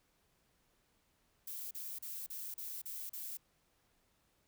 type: noise bursts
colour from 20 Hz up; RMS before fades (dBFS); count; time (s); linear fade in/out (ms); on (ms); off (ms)
violet; -44; 7; 1.47-3.372; 5; 240; 37
effects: pink hiss -75 dBFS RMS until 4.47 s